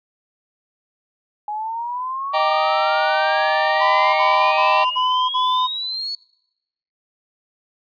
sine exponential sweep, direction up, 830.6 to 4440 Hz, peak -23 dBFS, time 1.48-6.15 s, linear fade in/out 2 ms
square chord, Eb major seventh, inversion none, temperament equal, 622.3 / 784 / 932.3 / 1174.7 Hz, Eb5 / G5 / Bb5 / D6, 0 / 0 / 0 / 0 cents, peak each -22 / -21 / -24 / -26 dBFS, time 2.33-4.85 s, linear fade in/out 20 ms
triangle tone bursts, 1012 Hz, B5, 42 cents sharp, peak -15 dBFS, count 5, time 3.8-5.676 s, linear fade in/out 20 ms, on 340 ms, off 44 ms
effects noise-tail reverb RT60 0.9 s tail -25 dB re dry + resampled to 11025 Hz

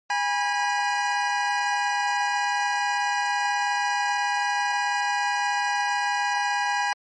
25% pulse tone pair together, 818.9 / 975 Hz, G#5 / B5, -25 / -23 cents, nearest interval minor third, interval 302 cents, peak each -20 / -23 dBFS, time 0.1-6.93 s, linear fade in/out 2 ms, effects low-pass 6000 Hz 12 dB/octave + MP3 32 kbps

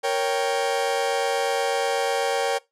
40% pulse chord, G diminished, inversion first, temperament equal, 466.2 / 554.4 / 784 Hz, Bb4 / Db5 / G5, 0 / 0 / 0 cents, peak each -25 dBFS, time 0.03-2.59 s, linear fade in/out 20 ms, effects noise-tail reverb RT60 0.2 s tail -22 dB re dry + low-pass 10000 Hz 12 dB/octave

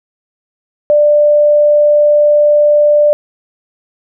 sine tone, 592 Hz, D5, 14 cents sharp, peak -5 dBFS, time 0.9-3.13 s, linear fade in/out 0 ms, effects none

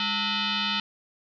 sine tone with frequency modulation, 204.3 Hz, G#3, 28 cents flat, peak -24 dBFS, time 0-0.8 s, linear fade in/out 2 ms, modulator 552 Hz, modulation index 7.1, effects none

